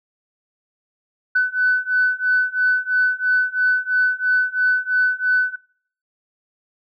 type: beating tone pair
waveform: sine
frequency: 1500 / 1503 Hz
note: F#6 / F#6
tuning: +23 / +27 cents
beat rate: 3 Hz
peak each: -18 dBFS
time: 1.35-5.56 s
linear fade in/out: 10 ms
effects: noise-tail reverb RT60 0.6 s tail -24 dB re dry + tanh soft clip ceiling -8 dBFS